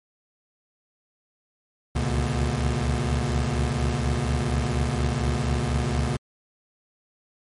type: tone cluster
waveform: 25% pulse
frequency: 68.8 / 73 / 120.5 Hz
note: C#2 / D2 / B2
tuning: -12 / -10 / -42 cents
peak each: -23 dBFS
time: 1.95-6.17 s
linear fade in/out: 10 ms
effects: MP3 48 kbps